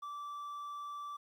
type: tone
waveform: triangle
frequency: 1164 Hz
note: D6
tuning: 16 cents flat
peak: -39 dBFS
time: 0.02-1.17 s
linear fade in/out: 10 ms
effects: 12-bit